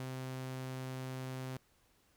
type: tone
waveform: sawtooth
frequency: 130 Hz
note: C3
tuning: 11 cents flat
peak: -36 dBFS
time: 0-1.57 s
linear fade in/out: 0 ms
effects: pink hiss -71 dBFS RMS until 2.16 s